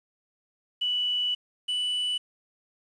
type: tone pair in turn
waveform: sine / triangle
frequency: 2960 / 2970 Hz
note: F#7 / F#7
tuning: 0 / +6 cents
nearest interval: unison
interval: 6 cents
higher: second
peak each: -24 dBFS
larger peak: neither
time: 0.81-1.35 / 1.68-2.18 s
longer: first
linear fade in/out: 10 ms
effects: resampled to 22050 Hz + 9-bit